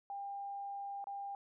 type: tone with dropouts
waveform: sine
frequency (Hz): 799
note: G5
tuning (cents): +33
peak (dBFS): -40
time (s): 0.1-1.35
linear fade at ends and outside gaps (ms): 1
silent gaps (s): 1.042-1.07
effects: none